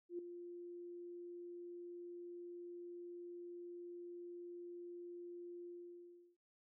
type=tone with ADSR envelope; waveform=sine; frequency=349.2 Hz; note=F4; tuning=in tune; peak=-39 dBFS; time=0.09-6.37 s; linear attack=98 ms; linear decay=4 ms; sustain=-9 dB; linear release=700 ms; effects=none